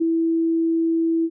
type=tone with ADSR envelope; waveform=sine; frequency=329 Hz; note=E4; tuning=3 cents flat; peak=-15 dBFS; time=0-1.3 s; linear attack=20 ms; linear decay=4 ms; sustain=-2 dB; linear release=54 ms; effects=none